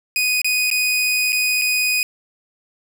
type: tone with dropouts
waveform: sawtooth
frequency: 2489 Hz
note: D#7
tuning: in tune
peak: -13 dBFS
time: 0.16-2.03 s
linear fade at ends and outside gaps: 1 ms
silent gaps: 0.417-0.445 / 0.702-0.713 / 1.322-1.328 / 1.615-1.619 s
effects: none